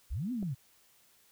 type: linear two-way sweep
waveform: sine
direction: up then down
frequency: 37 to 261.6 to 116.1 Hz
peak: -32 dBFS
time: 0.1-0.55 s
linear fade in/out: 20 ms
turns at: 0.32 s
type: clicks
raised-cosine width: 2 ms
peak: -33 dBFS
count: 2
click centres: 0.427 / 0.43 s
effects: white hiss -65 dBFS RMS until 1.31 s